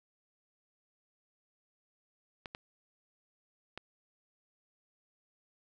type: clicks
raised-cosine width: 0.3 ms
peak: -25 dBFS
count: 3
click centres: 2.458 / 2.549 / 3.776 s
effects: none